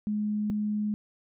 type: tone pair in turn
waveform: sine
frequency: 210.2 / 210.2 Hz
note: G#3 / G#3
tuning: +21 / +21 cents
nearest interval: unison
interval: 0 cents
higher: neither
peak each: -26 dBFS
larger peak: neither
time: 0.07-0.5 / 0.5-0.94 s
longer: second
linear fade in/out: 0 ms
effects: none